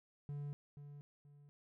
triangle tone with echo, 144.4 Hz, D3, 29 cents flat, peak -39 dBFS, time 0.29-0.53 s, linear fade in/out 0 ms, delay 480 ms, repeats 2, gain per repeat -9 dB, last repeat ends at 1.49 s, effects none

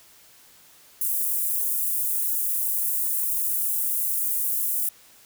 white high-pass noise, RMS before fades -25 dBFS, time 1.01-4.89 s, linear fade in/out 2 ms, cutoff 9700 Hz, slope 24 dB/octave, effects white hiss -53 dBFS RMS until 5.25 s

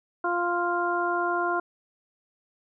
harmonic tone, 349.2 Hz, F4, in tune, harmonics 1 / 2 / 3 / 4, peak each -29 / -29 / -29 / -29 dBFS, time 0.24-1.6 s, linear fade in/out 5 ms, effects none

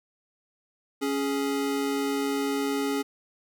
square tone pair together, 277.8 / 417.3 Hz, C#4 / G#4, +4 / +8 cents, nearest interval perfect fifth, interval 704 cents, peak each -28 / -30 dBFS, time 1.01-3.03 s, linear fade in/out 20 ms, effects none

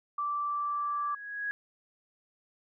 sine tone, 1168 Hz, D6, 10 cents flat, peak -29 dBFS, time 0.18-1.15 s, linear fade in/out 5 ms
sine tone with exponential growth, 1661.2 Hz, G#6, in tune, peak -29 dBFS, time 0.49-1.51 s, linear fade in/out 0 ms, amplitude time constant 220 ms
effects none

